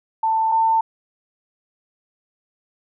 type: tone pair in turn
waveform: sine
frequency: 889 / 896.7 Hz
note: A5 / A5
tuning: +18 / +33 cents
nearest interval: unison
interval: 15 cents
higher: second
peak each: -16 / -14 dBFS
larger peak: second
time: 0.23-0.52 / 0.52-0.81 s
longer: neither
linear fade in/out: 5 ms
effects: none